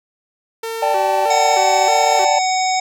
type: tone with vibrato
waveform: sawtooth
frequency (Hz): 415.3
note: G#4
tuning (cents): 0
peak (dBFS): -19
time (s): 0.63-2.25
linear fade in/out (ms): 5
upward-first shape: square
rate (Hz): 1.6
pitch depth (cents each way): 150
type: chord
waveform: triangle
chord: D suspended fourth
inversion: none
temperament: equal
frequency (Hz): 587.3 / 784 / 880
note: D5 / G5 / A5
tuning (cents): 0 / 0 / 0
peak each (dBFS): -17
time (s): 0.82-2.39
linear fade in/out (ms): 5
type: harmonic tone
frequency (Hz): 748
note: F#5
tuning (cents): +19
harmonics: 1 / 3 / 5 / 7 / 9 / 10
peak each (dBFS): -16 / -24 / -29 / -26 / -28 / -30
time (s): 1.3-2.8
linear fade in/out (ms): 5
effects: none